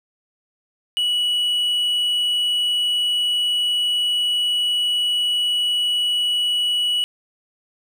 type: tone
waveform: triangle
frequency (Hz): 2937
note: F#7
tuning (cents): -13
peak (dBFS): -16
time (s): 0.97-7.04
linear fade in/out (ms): 0
effects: 8-bit